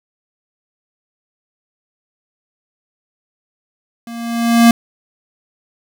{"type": "tone with level ramp", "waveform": "square", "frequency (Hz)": 233.1, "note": "A#3", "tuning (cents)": 0, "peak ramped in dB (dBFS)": [-29, -4], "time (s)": [4.07, 4.71], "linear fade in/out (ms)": 2, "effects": []}